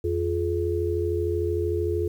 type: tone cluster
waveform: sine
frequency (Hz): 85.7 / 350.9 / 424.1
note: F2 / F4 / G#4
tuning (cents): -32 / +8 / +36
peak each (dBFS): -27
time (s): 0.04-2.08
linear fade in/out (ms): 5
effects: 9-bit